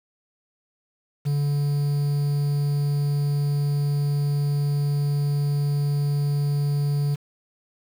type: tone with quantisation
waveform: triangle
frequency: 144 Hz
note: D3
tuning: 34 cents flat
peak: -18 dBFS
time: 1.25-7.16 s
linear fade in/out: 20 ms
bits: 7
effects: none